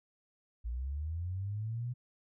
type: linear sweep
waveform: sine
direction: up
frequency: 55.3 to 124.9 Hz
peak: -34 dBFS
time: 0.64-1.94 s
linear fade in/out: 20 ms
effects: none